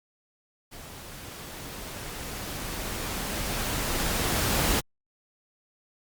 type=noise with level ramp; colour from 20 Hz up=pink; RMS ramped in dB=-44 to -24 dBFS; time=0.71-4.81 s; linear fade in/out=20 ms; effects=Opus 48 kbps